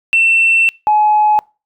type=tone pair in turn; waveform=sine; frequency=2690 / 847.3 Hz; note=E7 / G#5; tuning=+34 / +34 cents; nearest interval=octave + minor sixth; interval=2000 cents; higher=first; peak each=-7 dBFS; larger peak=neither; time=0.13-0.69 / 0.87-1.39 s; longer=first; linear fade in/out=0 ms; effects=noise-tail reverb RT60 0.3 s tail -26 dB re dry + tanh soft clip ceiling -4 dBFS